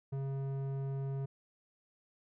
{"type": "tone with low-pass filter", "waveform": "square", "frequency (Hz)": 136.4, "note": "C#3", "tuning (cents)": -28, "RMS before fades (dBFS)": -37, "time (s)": [0.12, 1.26], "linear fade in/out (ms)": 10, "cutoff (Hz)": 640, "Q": 0.53, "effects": []}